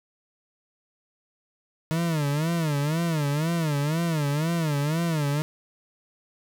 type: tone with vibrato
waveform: 40% pulse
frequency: 155.56 Hz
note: D#3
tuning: in tune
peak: -22 dBFS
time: 1.91-5.42 s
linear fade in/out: 0 ms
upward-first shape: sine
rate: 2 Hz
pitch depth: 160 cents each way
effects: none